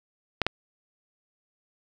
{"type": "clicks", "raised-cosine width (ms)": 0.3, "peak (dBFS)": -7, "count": 2, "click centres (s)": [0.417, 0.466], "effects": []}